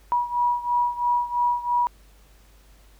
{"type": "beating tone pair", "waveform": "sine", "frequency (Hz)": [966, 969], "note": ["B5", "B5"], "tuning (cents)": [-39, -33], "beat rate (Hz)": 3, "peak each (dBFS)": [-22, -25], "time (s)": [0.12, 1.87], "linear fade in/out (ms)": 0, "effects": ["added 50 Hz sine -51 dBFS peak until 2.99 s", "pink hiss -58 dBFS RMS until 2.99 s"]}